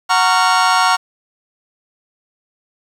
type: chord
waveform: 40% pulse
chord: Gb major seventh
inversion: none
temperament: just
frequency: 740 / 925 / 1110 / 1387.5 Hz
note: Gb5 / Bb5 / Db6 / F6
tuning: 0 / -14 / +2 / -12 cents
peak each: -16 dBFS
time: 0.09-0.97 s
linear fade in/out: 20 ms
effects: low-pass 7000 Hz 12 dB/octave + 7-bit